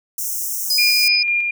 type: high-pass noise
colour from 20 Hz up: white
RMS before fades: -24 dBFS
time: 0.18-1.08 s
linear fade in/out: 2 ms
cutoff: 5500 Hz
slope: 96 dB/octave
type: tone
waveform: sine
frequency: 5000 Hz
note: D#8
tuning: 8 cents sharp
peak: -15 dBFS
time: 0.7-1.23 s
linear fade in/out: 5 ms
type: tone with tremolo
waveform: sine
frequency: 2407 Hz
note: D7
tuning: 42 cents sharp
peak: -15 dBFS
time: 0.78-1.51 s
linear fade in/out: 5 ms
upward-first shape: square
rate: 4 Hz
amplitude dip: 30%
effects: none